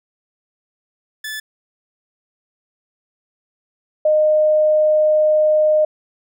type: tone pair in turn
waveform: sawtooth / sine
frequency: 1737 / 614.1 Hz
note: A6 / D#5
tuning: -23 / -23 cents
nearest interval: octave + tritone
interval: 1800 cents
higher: first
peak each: -22 / -11 dBFS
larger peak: second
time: 1.24-1.4 / 4.05-5.85 s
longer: second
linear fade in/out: 5 ms
effects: none